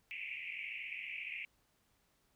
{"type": "band-pass noise", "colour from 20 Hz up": "white", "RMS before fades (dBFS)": -44, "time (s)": [0.11, 1.45], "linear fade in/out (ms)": 0, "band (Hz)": [2100, 2700], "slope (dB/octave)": 96, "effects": ["pink hiss -75 dBFS RMS until 2.35 s"]}